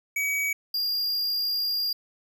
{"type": "tone pair in turn", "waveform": "square", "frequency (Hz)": [2269, 4811], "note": ["C#7", "D8"], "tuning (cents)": [40, 41], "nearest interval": "octave + minor second", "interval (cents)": 1301, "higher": "second", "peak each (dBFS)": -25, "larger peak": "neither", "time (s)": [[0.16, 0.53], [0.74, 1.93]], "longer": "second", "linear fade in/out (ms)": 5, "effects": []}